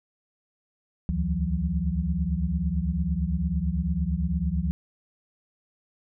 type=tone cluster; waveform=sine; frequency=67.9 / 76.8 / 164.6 / 182.3 Hz; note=C#2 / D#2 / E3 / F#3; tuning=-35 / -22 / -2 / -25 cents; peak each=-29 dBFS; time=1.09-4.71 s; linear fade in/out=0 ms; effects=none